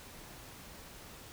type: silence
effects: pink hiss -51 dBFS RMS until 1.32 s